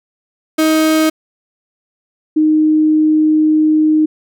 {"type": "tone pair in turn", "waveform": ["35% pulse", "sine"], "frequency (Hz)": [314.8, 309.4], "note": ["D#4", "D#4"], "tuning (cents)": [20, -10], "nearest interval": "unison", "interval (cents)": 30, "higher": "first", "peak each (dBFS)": -8, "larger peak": "neither", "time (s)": [[0.58, 1.1], [2.36, 4.06]], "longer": "second", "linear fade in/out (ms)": 10, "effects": []}